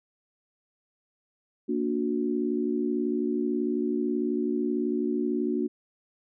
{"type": "chord", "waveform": "sine", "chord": "Bb augmented", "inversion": "none", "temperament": "just", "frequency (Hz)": [233.1, 291.4, 364.2], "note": ["Bb3", "D4", "F#4"], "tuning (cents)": [0, -13, -27], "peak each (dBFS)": -29, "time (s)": [1.68, 5.68], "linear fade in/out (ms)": 20, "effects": []}